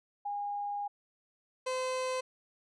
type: tone pair in turn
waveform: sine / 30% pulse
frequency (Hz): 816 / 514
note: G#5 / C5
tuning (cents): -31 / -31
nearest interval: minor sixth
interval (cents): 800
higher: first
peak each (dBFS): -33 / -29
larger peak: second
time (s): 0.25-0.88 / 1.66-2.21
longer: first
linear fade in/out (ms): 10
effects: resampled to 22050 Hz